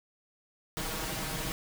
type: noise with comb filter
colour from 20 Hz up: pink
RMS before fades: -35 dBFS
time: 0.77-1.52 s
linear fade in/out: 0 ms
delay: 6.3 ms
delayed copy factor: +0.8
effects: none